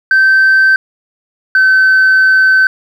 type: tone pair in turn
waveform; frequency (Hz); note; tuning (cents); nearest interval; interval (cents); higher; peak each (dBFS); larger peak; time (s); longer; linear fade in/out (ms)
sine; 1550 / 1532.2; G6 / G6; -20 / -40; unison; 20; first; -3; neither; 0.11-0.76 / 1.55-2.67; second; 2
effects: tanh soft clip ceiling -3 dBFS + 7-bit